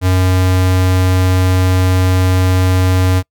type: tone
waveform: square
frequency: 92.4 Hz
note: F#2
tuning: 2 cents flat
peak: -10 dBFS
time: 0.01-3.23 s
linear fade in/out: 50 ms
effects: noise-tail reverb RT60 0.1 s tail -24 dB re dry